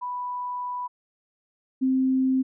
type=tone pair in turn; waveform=sine; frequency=987.8 / 261.6 Hz; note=B5 / C4; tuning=0 / 0 cents; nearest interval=octave + major seventh; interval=2300 cents; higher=first; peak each=-28 / -19 dBFS; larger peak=second; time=0.01-0.88 / 1.81-2.43 s; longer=first; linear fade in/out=20 ms; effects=none